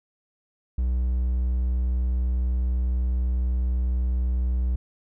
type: tone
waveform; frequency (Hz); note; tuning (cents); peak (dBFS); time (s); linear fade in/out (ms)
triangle; 62; B1; +7; -19; 0.78-4.76; 5
effects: none